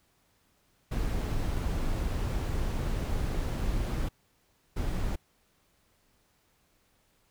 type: noise bursts at uneven times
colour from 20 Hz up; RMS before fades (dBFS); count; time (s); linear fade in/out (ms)
brown; -30; 2; 0.91-4.09 / 4.76-5.16; 10
effects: pink hiss -69 dBFS RMS until 7.3 s